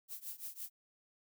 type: noise with tremolo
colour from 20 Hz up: violet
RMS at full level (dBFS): -42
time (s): 0.08-0.7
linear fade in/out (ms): 50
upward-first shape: triangle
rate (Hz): 5.9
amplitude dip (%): 95
effects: none